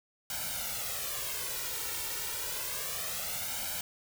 white noise with flanger, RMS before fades -36 dBFS, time 0.3-3.81 s, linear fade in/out 2 ms, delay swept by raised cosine 1.3 to 2.19 ms, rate 0.29 Hz, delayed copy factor +0.8, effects none

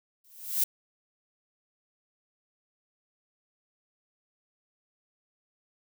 violet noise with exponential growth, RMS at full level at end -22 dBFS, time 0.24-0.64 s, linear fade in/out 5 ms, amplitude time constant 85 ms, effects none

